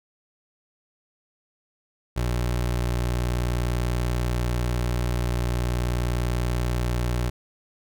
25% pulse tone, 60.4 Hz, B1, 38 cents flat, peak -19 dBFS, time 2.16-7.3 s, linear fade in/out 10 ms, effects none

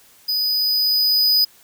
square tone with level ramp, 4978 Hz, D#8, in tune, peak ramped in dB -19 to -13 dBFS, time 0.28-1.45 s, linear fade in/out 10 ms, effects white hiss -51 dBFS RMS until 1.63 s

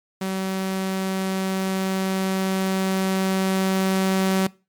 sawtooth tone with level ramp, 190.3 Hz, F#3, 49 cents sharp, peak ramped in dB -20 to -14 dBFS, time 0.21-4.47 s, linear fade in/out 5 ms, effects noise-tail reverb RT60 0.3 s tail -22 dB re dry + MP3 96 kbps

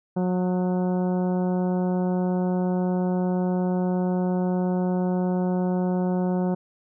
harmonic tone with a mistuned harmonic, 181.7 Hz, F#3, 31 cents flat, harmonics 1 / 2 / 3 / 4 / 5 / 6 / 7 / 8, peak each -22 / -29 / -32 / -35 / -38 / -49 / -49 / -49 dBFS, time 0.16-6.55 s, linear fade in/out 10 ms, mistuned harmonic 8, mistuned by +32 cents, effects none

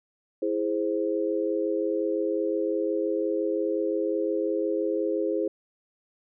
sine chord, E augmented, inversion none, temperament equal, 329.6 / 415.3 / 523.3 Hz, E4 / G#4 / B#4, 0 / 0 / 0 cents, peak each -28 / -28 / -29 dBFS, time 0.42-5.48 s, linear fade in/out 5 ms, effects none

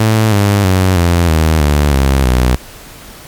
sawtooth tone with pitch steps, 109.8 / 101.27 / 93.4 / 86.15 / 79.46 / 73.28 / 67.59 / 62.34 Hz, A2 / G#2 / F#2 / F2 / D#2 / D2 / C#2 / B1, -3 / -43 / +17 / -23 / +37 / -3 / -43 / +17 cents, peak -4 dBFS, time 0-2.56 s, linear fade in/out 5 ms, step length 320 ms, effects pink hiss -34 dBFS RMS until 3.27 s + MP3 96 kbps

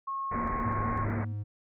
sine tone, 1087 Hz, C#6, 34 cents flat, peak -31 dBFS, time 0.07-1.05 s, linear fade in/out 10 ms
pink low-pass noise, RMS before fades -35 dBFS, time 0.31-1.25 s, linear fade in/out 10 ms, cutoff 2200 Hz, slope 96 dB/octave
sine tone with tremolo, 233.1 Hz, A#3, in tune, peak -34 dBFS, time 0.35-1.33 s, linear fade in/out 10 ms, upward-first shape square, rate 4 Hz, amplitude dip 60%
triangle tone with vibrato, 103.83 Hz, G#2, in tune, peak -30 dBFS, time 0.64-1.44 s, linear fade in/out 20 ms, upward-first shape sine, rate 2 Hz, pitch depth 9 cents each way
effects none

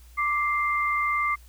sine tone pair together, 1174.7 / 2093 Hz, D6 / C7, 0 / 0 cents, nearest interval minor seventh, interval 1000 cents, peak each -24 / -26 dBFS, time 0.17-1.36 s, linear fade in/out 20 ms, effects added 60 Hz sine -47 dBFS peak until 1.48 s + white hiss -58 dBFS RMS until 1.48 s

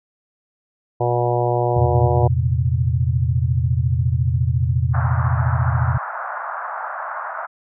harmonic tone, 120.9 Hz, B2, 36 cents flat, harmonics 1 / 3 / 4 / 5 / 6 / 7 / 8, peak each -21 / -23 / -24 / -24 / -23 / -28 / -29 dBFS, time 1-2.28 s, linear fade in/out 10 ms
sine chord, F suspended fourth, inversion none, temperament equal with one note detuned, 85.26 / 116.54 / 130.81 Hz, F2 / Bb2 / C3, -41 / 0 / 0 cents, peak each -20 dBFS, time 1.76-5.98 s, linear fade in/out 10 ms
white band-pass noise, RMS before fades -28 dBFS, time 4.93-7.47 s, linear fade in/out 20 ms, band 650 to 1500 Hz, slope 48 dB/octave
effects none

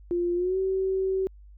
sine tone with pitch glide, 349.2 to 380.8 Hz, F4 to F#4, 0 to +50 cents, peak -23 dBFS, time 0.11-1.27 s, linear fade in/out 0 ms, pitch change +150 cents, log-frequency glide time 0.35-0.58 s, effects added 50 Hz sine -46 dBFS peak until 1.57 s

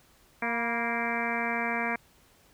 harmonic tone with a mistuned harmonic, 233.1 Hz, A#3, in tune, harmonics 1 / 2 / 3 / 4 / 5 / 6 / 7 / 8 / 9 / 10, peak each -35 / -38 / -35 / -36 / -39 / -41 / -35 / -39 / -36 / -35 dBFS, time 0.42-1.96 s, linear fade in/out 5 ms, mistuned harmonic 4, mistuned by +48 cents, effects pink hiss -61 dBFS RMS until 2.53 s

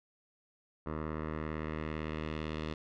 10% pulse tone with low-pass filter sweep, 77.78 Hz, D#2, in tune, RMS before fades -38 dBFS, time 0.86-2.74 s, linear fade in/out 5 ms, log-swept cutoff 1300 to 3600 Hz, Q 1.5, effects none

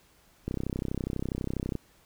click train, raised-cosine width 3 ms, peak -18 dBFS, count 42, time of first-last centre 0.48-1.753 s, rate 32.2 Hz, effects pink hiss -62 dBFS RMS until 2.05 s

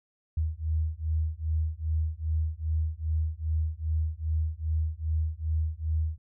sine beating tone pair, 77.78 / 80.28 Hz, D#2 / E2, 0 / -45 cents, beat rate 2.5 Hz, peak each -29 dBFS, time 0.37-6.18 s, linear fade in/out 5 ms, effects none

